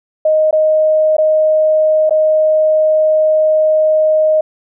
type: tone with dropouts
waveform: sine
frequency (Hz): 622.3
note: D#5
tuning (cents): 0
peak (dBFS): -8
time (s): 0.25-4.41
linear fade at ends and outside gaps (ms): 5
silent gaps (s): 0.51-0.527 / 1.168-1.182 / 2.095-2.107
effects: none